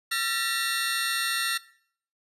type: tone cluster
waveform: 25% pulse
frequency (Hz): 1360 / 1786 / 1920 / 4358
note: F6 / A6 / B6 / C#8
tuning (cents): -46 / +25 / -49 / -30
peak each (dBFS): -27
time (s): 0.11-1.58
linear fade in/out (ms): 10
effects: noise-tail reverb RT60 0.6 s tail -21 dB re dry + resampled to 32000 Hz